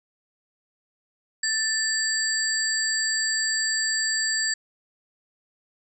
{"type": "tone cluster", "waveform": "sine", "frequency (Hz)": [1765, 4653, 7630], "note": ["A6", "D8", "A#8"], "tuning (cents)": [5, -17, 39], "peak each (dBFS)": [-26, -27, -27], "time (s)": [1.43, 4.54], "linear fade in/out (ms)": 5, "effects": []}